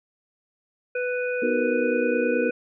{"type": "harmonic tone", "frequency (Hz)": 495.8, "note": "B4", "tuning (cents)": 7, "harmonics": [1, 3, 5], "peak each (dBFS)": [-25, -31, -33], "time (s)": [0.95, 2.51], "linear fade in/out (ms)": 5}
{"type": "chord", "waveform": "sine", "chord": "B major seventh", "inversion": "none", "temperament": "equal", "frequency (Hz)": [246.9, 311.1, 370, 466.2], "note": ["B3", "D#4", "F#4", "A#4"], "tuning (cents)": [0, 0, 0, 0], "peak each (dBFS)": [-27, -30, -31, -25], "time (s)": [1.42, 2.5], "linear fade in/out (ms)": 5}
{"effects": []}